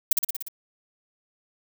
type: noise with echo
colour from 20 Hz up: violet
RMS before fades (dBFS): -17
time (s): 0.11-0.13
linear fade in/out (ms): 5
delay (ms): 59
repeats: 6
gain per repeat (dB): -3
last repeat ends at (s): 0.484
effects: none